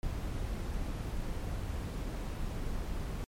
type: noise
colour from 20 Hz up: brown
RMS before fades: -36 dBFS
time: 0.03-3.24 s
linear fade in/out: 0 ms
effects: MP3 64 kbps